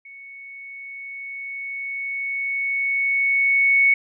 sine tone with level ramp, 2217 Hz, C#7, in tune, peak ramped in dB -39 to -12 dBFS, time 0.05-3.94 s, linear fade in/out 5 ms, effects none

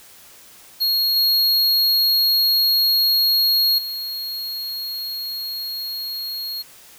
square tone with level steps, 4291 Hz, C8, 43 cents sharp, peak -17 / -15 / -26 dBFS, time 0.8-6.63 s, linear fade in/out 20 ms, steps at 1.16 / 3.78 s, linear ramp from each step 5 ms, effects white hiss -46 dBFS RMS until 6.98 s

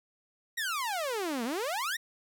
sawtooth exponential two-way sweep, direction down then up, 1943 to 220 to 1943 Hz, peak -27 dBFS, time 0.57-1.97 s, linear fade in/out 10 ms, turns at 1.44 s, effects none

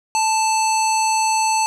square tone with low-pass filter, 880 Hz, A5, in tune, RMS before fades -18 dBFS, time 0.15-1.66 s, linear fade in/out 0 ms, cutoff 7500 Hz, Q 3.5, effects none

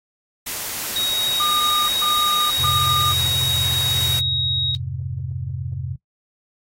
white noise, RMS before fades -27 dBFS, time 0.46-4.2 s, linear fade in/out 10 ms
sine tone, 3787 Hz, A#7, 27 cents sharp, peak -20 dBFS, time 0.96-4.75 s, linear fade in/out 0 ms
sine tone bursts, 1209 Hz, D6, 50 cents sharp, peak -21 dBFS, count 3, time 1.4-3.12 s, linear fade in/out 0 ms, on 480 ms, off 140 ms
sine chord, F minor, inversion none, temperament equal, 87.31 / 103.83 / 130.81 Hz, F2 / Ab2 / C3, 0 / 0 / 0 cents, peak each -30 / -32 / -27 dBFS, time 2.58-5.96 s, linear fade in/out 10 ms
effects noise-tail reverb RT60 0.1 s tail -18 dB re dry + AAC 48 kbps

